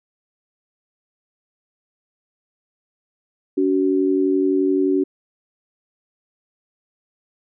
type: tone pair together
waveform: sine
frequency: 284.6 / 376.2 Hz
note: C#4 / F#4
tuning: +46 / +29 cents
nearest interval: perfect fourth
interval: 483 cents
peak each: -18 dBFS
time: 3.57-5.04 s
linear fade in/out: 10 ms
effects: none